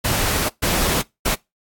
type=noise bursts at uneven times; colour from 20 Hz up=pink; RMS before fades=-20 dBFS; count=3; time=0.04-0.49 / 0.62-1.02 / 1.25-1.35 s; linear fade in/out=10 ms; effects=noise-tail reverb RT60 0.2 s tail -22 dB re dry + AAC 64 kbps